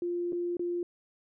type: tone with dropouts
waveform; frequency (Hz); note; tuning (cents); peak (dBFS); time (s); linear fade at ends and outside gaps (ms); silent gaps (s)
sine; 349.2; F4; 0; -29; 0.02-0.83; 2; 0.323-0.329 / 0.569-0.594
effects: none